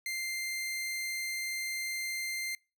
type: tone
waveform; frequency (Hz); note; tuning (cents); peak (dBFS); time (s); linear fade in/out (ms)
sawtooth; 2093; C7; 0; -30; 0.06-2.55; 2
effects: noise-tail reverb RT60 0.3 s tail -26 dB re dry